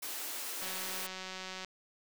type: high-pass noise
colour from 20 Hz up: white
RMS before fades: -40 dBFS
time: 0.02-1.07 s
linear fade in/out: 10 ms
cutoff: 260 Hz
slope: 48 dB/octave
type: click train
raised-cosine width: 0.2 ms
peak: -25 dBFS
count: 193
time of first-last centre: 0.62-1.647 s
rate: 187 Hz
effects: none